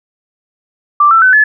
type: tone with pitch steps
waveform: sine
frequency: 1174.7 / 1333.9 / 1514.6 / 1719.9 Hz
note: D6 / E6 / F#6 / A6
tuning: 0 / +20 / +40 / -40 cents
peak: -4 dBFS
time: 1-1.44 s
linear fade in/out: 5 ms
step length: 110 ms
effects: none